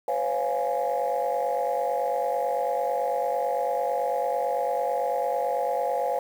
sine chord, C# dominant seventh, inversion third, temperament equal with one note detuned, 505.4 / 554.4 / 698.5 / 830.6 Hz, B4 / C#5 / E#5 / G#5, +40 / 0 / 0 / 0 cents, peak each -28 dBFS, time 0.08-6.19 s, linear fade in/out 2 ms, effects tanh soft clip ceiling -17 dBFS + 8-bit

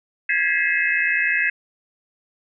sine tone cluster, 1635 / 1695 / 1941 / 2109 / 2585 Hz, G#6 / G#6 / B6 / C7 / E7, -28 / +35 / -31 / +13 / -34 cents, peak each -24 dBFS, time 0.29-1.5 s, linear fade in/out 5 ms, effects none

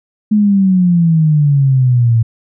sine exponential sweep, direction down, 214.6 to 112.2 Hz, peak -7 dBFS, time 0.31-2.23 s, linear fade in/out 10 ms, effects none

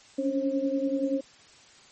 sine tone cluster, 273.1 / 283.5 / 536 Hz, C#4 / C#4 / C5, -26 / +39 / +42 cents, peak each -29 dBFS, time 0.18-1.21 s, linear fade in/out 10 ms, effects white hiss -54 dBFS RMS until 1.91 s + MP3 32 kbps

